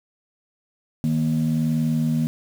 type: tone pair together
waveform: sine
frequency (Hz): 155.56 / 236.7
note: D#3 / A#3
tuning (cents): 0 / +27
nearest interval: perfect fifth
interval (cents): 727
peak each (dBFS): -20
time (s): 1.04-2.27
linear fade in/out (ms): 0
effects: tanh soft clip ceiling -14 dBFS + 7-bit